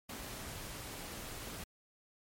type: noise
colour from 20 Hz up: pink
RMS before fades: -45 dBFS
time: 0.09-1.64 s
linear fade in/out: 5 ms
effects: MP3 64 kbps